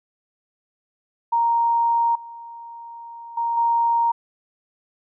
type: tone with level steps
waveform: sine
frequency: 932.3 Hz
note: A#5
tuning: in tune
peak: -16 / -35 / -20 / -16 dBFS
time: 1.32-4.12 s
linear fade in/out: 10 ms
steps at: 2.15 / 3.37 / 3.57 s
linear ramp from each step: 5 ms
effects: none